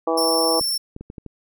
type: harmonic tone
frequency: 163.6 Hz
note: E3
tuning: 13 cents flat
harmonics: 2 / 3 / 4 / 5 / 6 / 7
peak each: -25 / -22 / -25 / -26 / -31 / -28 dBFS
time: 0.07-0.6 s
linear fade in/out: 5 ms
type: tone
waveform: sawtooth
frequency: 5410 Hz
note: E8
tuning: 44 cents sharp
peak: -18 dBFS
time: 0.17-0.78 s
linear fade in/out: 10 ms
type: clicks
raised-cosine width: 3 ms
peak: -22 dBFS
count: 6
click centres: 0.611 / 0.964 / 1.01 / 1.101 / 1.182 / 1.263 s
effects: none